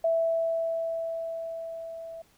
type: tone with level ramp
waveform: sine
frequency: 659.3 Hz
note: E5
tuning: in tune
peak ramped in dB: -21 to -38 dBFS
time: 0.04-2.22 s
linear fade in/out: 5 ms
effects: pink hiss -63 dBFS RMS until 2.37 s